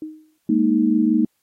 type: tone with exponential decay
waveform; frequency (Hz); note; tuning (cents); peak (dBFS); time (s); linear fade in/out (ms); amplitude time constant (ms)
sine; 311.1; D#4; 0; -25; 0.02-0.38; 2; 78
type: chord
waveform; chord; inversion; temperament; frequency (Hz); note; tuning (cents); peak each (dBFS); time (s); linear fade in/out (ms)
sine; Ab suspended second; none; equal; 207.7 / 233.1 / 311.1; Ab3 / Bb3 / Eb4; 0 / 0 / 0; -21 / -18 / -18; 0.49-1.25; 5
effects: white hiss -70 dBFS RMS until 1.42 s + AAC 48 kbps